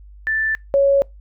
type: tone pair in turn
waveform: sine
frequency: 1764 / 555.6 Hz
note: A6 / C#5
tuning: +4 / +4 cents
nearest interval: octave + minor sixth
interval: 2000 cents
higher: first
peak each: -17 / -11 dBFS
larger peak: second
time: 0.27-0.55 / 0.74-1.02 s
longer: neither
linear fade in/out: 0 ms
effects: noise-tail reverb RT60 0.2 s tail -25 dB re dry + added 50 Hz sine -39 dBFS peak until 1.2 s